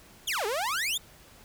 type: exponential two-way sweep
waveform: sawtooth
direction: down then up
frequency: 3729 to 390 to 3729 Hz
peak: -24 dBFS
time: 0.27-0.98 s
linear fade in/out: 10 ms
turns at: 0.46 s
effects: pink hiss -54 dBFS RMS until 1.44 s